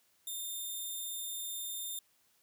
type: tone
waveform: 5% pulse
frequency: 3619 Hz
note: A7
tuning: 48 cents sharp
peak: -30 dBFS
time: 0.27-1.99 s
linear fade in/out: 2 ms
effects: white hiss -71 dBFS RMS until 2.42 s + high-pass 60 Hz 12 dB/octave